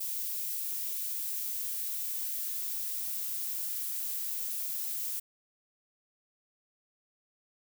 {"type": "noise with high-pass filter sweep", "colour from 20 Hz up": "violet", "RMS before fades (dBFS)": -35, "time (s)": [0, 5.2], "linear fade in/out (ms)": 10, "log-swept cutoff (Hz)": [2200, 620], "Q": 0.91, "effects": []}